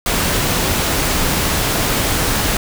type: noise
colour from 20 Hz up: pink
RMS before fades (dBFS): -17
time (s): 0.06-2.57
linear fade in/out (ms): 2
effects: none